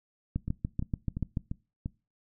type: two click trains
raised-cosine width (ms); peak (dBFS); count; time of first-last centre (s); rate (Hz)
5; -17 / -21; 8 / 5; 0.36-1.372 / 0.48-1.859; 6.92 / 2.9
effects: noise-tail reverb RT60 0.3 s tail -22 dB re dry